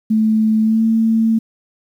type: tone with pitch glide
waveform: sine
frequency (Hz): 218.4 to 224.2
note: A3 to A3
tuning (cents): -13 to +33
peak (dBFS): -11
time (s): 0.1-1.39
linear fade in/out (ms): 10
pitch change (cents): +46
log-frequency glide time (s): 0.62-0.83
effects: 8-bit